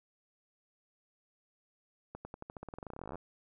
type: accelerating click train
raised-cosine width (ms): 1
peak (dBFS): -29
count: 26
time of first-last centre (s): 2.15-3.156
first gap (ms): 100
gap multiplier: 0.91
effects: none